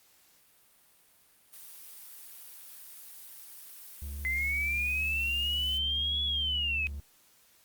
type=noise; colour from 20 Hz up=blue; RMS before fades=-48 dBFS; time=1.52-5.79 s; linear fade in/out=20 ms
type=tone; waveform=triangle; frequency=71.5 Hz; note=D2; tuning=46 cents flat; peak=-34 dBFS; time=4.02-7 s; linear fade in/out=0 ms
type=linear two-way sweep; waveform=sine; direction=up then down; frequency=2040 to 3400 to 2516 Hz; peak=-28 dBFS; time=4.25-6.87 s; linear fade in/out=0 ms; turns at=6.24 s
effects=white hiss -63 dBFS RMS until 7.64 s + Opus 48 kbps